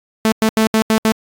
sawtooth tone bursts at uneven times, 220.1 Hz, A3, 1 cent sharp, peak -7 dBFS, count 6, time 0.25-0.32 / 0.42-0.49 / 0.57-0.67 / 0.74-0.82 / 0.9-0.98 / 1.05-1.12 s, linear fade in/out 0 ms, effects AAC 64 kbps

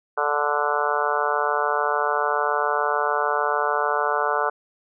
harmonic tone, 146.83 Hz, D3, in tune, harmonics 3 / 4 / 5 / 6 / 7 / 8 / 9 / 10, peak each -28 / -28 / -28 / -28 / -28 / -28 / -28 / -28 dBFS, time 0.17-4.5 s, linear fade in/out 10 ms, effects none

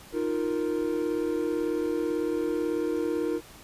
triangle chord, Eb suspended second, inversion none, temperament equal, 311.1 / 349.2 / 466.2 Hz, Eb4 / F4 / Bb4, 0 / 0 / 0 cents, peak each -28 dBFS, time 0.12-3.41 s, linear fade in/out 50 ms, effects pink hiss -49 dBFS RMS until 3.63 s + resampled to 32000 Hz

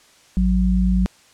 sine tone pair together, 54.68 / 185 Hz, A1 / F#3, -10 / 0 cents, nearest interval octave + major sixth, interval 2110 cents, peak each -17 / -17 dBFS, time 0.37-1.06 s, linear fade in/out 0 ms, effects white hiss -52 dBFS RMS until 1.33 s + low-pass 8000 Hz 12 dB/octave

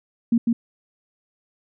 sine tone with echo, 233.1 Hz, A#3, in tune, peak -14 dBFS, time 0.32-0.38 s, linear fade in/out 5 ms, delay 150 ms, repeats 1, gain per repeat -2 dB, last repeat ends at 0.53 s, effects none

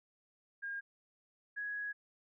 sine tone pair in turn, 1618 / 1667.3 Hz, G#6 / G#6, -46 / +6 cents, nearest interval minor second, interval 52 cents, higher second, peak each -38 / -37 dBFS, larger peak second, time 0.62-0.81 / 1.56-1.93 s, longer second, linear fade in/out 20 ms, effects none

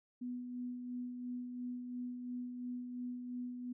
sine tone with tremolo, 246.9 Hz, B3, in tune, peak -38 dBFS, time 0.21-3.73 s, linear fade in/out 10 ms, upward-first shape sine, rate 2.9 Hz, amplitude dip 40%, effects none

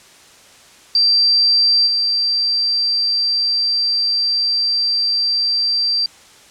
sine tone with level steps, 4699 Hz, D8, in tune, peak -10 / -14 dBFS, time 0.95-6.06 s, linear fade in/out 2 ms, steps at 1.86 s, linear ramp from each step 20 ms, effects white hiss -45 dBFS RMS until 6.5 s + low-pass 8000 Hz 12 dB/octave

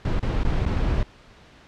brown noise with dropouts, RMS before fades -22 dBFS, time 0.05-1.03 s, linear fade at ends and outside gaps 2 ms, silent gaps 0.195-0.227 / 0.434-0.449 / 0.654-0.662 s, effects pink hiss -50 dBFS RMS until 1.67 s + low-pass 4000 Hz 12 dB/octave

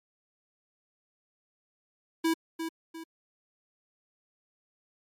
square tone with echo, 326.7 Hz, E4, 15 cents flat, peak -24 dBFS, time 2.24-2.34 s, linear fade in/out 10 ms, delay 350 ms, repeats 2, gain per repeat -8 dB, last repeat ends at 3.04 s, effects MP3 64 kbps

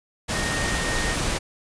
sine tone in noise, 1852 Hz, A#6, 12 cents flat, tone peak -29 dBFS, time 0.33-1.15 s, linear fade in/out 20 ms, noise pink, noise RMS -25 dBFS, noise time 0.28-1.39 s, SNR -7 dB, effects resampled to 22050 Hz

